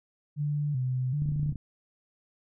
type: tone with vibrato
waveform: sine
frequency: 137.2 Hz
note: C#3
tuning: 17 cents flat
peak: -26 dBFS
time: 0.36-1.55 s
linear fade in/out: 50 ms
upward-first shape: square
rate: 1.3 Hz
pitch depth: 120 cents each way
type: clicks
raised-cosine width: 5 ms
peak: -25 dBFS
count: 11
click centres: 1.221 / 1.258 / 1.289 / 1.32 / 1.36 / 1.396 / 1.431 / 1.461 / 1.493 / 1.524 / 1.557 s
effects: none